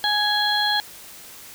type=harmonic tone; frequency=833 Hz; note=G#5; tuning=5 cents sharp; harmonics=1 / 2 / 4 / 5; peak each=-24 / -24 / -24 / -24 dBFS; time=0.04-0.8 s; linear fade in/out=0 ms; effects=white hiss -42 dBFS RMS until 1.54 s